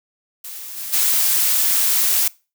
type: noise with level steps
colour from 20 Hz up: blue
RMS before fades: -33 / -29 / -17 dBFS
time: 0.44-2.28 s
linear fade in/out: 5 ms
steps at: 0.76 / 0.92 s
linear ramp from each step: 20 ms
effects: noise-tail reverb RT60 0.3 s tail -22 dB re dry